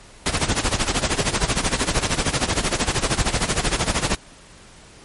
pink noise with tremolo, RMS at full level -18 dBFS, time 0.26-4.15 s, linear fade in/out 0 ms, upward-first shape sine, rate 13 Hz, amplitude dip 80%, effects pink hiss -46 dBFS RMS until 5.04 s + MP3 48 kbps

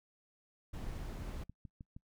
brown noise, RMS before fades -42 dBFS, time 0.73-1.44 s, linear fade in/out 10 ms
click train, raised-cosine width 5 ms, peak -36 dBFS, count 5, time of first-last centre 1.34-1.965 s, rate 6.4 Hz
effects noise-tail reverb RT60 0.1 s tail -25 dB re dry

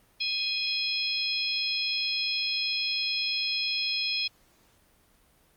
harmonic tone with a mistuned harmonic, 830.6 Hz, G#5, in tune, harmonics 3 / 4 / 5 / 6, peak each -32 / -32 / -32 / -32 dBFS, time 0.2-4.28 s, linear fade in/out 10 ms, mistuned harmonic 6, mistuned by +62 cents, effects pink hiss -63 dBFS RMS until 5.56 s + Opus 32 kbps

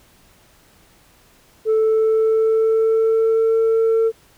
sine tone with pitch glide, 439.1 to 449.6 Hz, A4 to A4, -4 to +37 cents, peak -11 dBFS, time 1.65-4.12 s, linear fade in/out 50 ms, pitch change +41 cents, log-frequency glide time 1.77-3.54 s, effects tanh soft clip ceiling -12 dBFS + pink hiss -53 dBFS RMS until 4.37 s

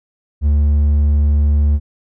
sine tone with hard clipping, 73.42 Hz, D2, in tune, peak -11 dBFS, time 0.41-1.8 s, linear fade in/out 50 ms, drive 3 dB, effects none

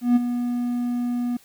triangle tone with ADSR envelope, 242.8 Hz, B3, 29 cents flat, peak -10 dBFS, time 0.01-1.37 s, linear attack 150 ms, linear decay 22 ms, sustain -10 dB, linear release 6 ms, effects white hiss -54 dBFS RMS until 1.44 s

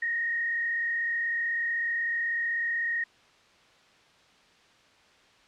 sine tone with frequency modulation, 1864.7 Hz, A#6, in tune, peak -26 dBFS, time 0.02-3.04 s, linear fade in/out 5 ms, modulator 36.1 Hz, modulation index 0.75, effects white hiss -59 dBFS RMS until 5.47 s + low-pass 4000 Hz 12 dB/octave

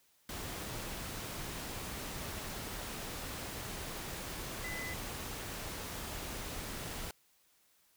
sine tone in noise, 2011 Hz, B6, 31 cents sharp, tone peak -41 dBFS, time 4.64-4.94 s, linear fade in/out 2 ms, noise pink, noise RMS -42 dBFS, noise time 0.29-7.11 s, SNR -2 dB, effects white hiss -70 dBFS RMS until 7.96 s

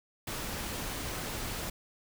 pink noise, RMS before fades -37 dBFS, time 0.27-1.7 s, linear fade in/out 5 ms, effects none

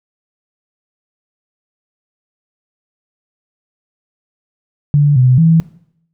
sine tone with pitch steps, 145.3 / 127.1 / 163.4 Hz, D3 / C3 / E3, -18 / -50 / -15 cents, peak -6 dBFS, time 4.94-5.6 s, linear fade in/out 0 ms, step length 220 ms, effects noise-tail reverb RT60 0.7 s tail -20 dB re dry

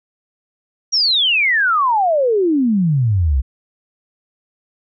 sine exponential sweep, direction down, 5770 to 60.8 Hz, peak -12 dBFS, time 0.92-3.42 s, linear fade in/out 20 ms, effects none

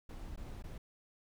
brown noise with dropouts, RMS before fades -45 dBFS, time 0.09-0.78 s, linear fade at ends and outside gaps 5 ms, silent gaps 0.361-0.374 / 0.625-0.639 s, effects none

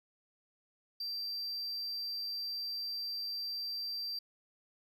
triangle tone, 4699 Hz, D8, in tune, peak -35 dBFS, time 1-4.19 s, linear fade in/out 5 ms, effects none

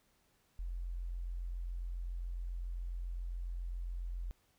sine tone, 43.65 Hz, F1, in tune, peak -37 dBFS, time 0.59-4.31 s, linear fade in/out 0 ms, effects pink hiss -73 dBFS RMS until 4.58 s

